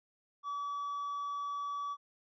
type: tone with hard clipping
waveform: sine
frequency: 1145 Hz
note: D6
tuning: 44 cents flat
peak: -36 dBFS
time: 0.43-1.97 s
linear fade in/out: 50 ms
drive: 2 dB
effects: resampled to 16000 Hz